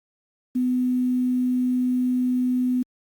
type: tone with quantisation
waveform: sine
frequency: 251.1 Hz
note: B3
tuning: 29 cents sharp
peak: -19 dBFS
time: 0.55-2.83 s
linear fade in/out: 10 ms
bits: 8
effects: Opus 48 kbps